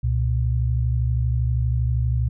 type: tone pair together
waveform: sine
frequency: 67.24 / 119.8 Hz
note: C2 / A#2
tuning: +48 / +48 cents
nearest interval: minor seventh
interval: 1000 cents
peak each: -21 dBFS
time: 0.03-2.29 s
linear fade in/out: 10 ms
effects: none